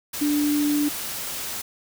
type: tone in noise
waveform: sine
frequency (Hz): 293.7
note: D4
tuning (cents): 0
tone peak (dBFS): -19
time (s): 0.21-0.89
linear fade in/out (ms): 10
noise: white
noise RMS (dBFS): -31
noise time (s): 0.13-1.62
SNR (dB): +9
effects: none